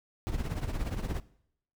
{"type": "noise with tremolo", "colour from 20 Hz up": "brown", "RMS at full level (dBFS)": -29, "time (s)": [0.27, 1.2], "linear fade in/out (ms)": 0, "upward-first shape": "triangle", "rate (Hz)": 17, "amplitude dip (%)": 80, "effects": ["noise-tail reverb RT60 0.7 s tail -20 dB re dry"]}